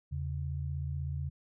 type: tone pair together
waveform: sine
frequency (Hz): 81.6 / 137.77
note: E2 / C#3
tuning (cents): -17 / -10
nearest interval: major sixth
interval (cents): 907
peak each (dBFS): -35 / -36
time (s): 0.11-1.3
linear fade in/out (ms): 20
effects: none